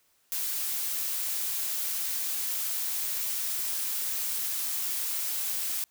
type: noise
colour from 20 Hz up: blue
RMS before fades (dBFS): -31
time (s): 0.32-5.84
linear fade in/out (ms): 0
effects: white hiss -68 dBFS RMS until 5.9 s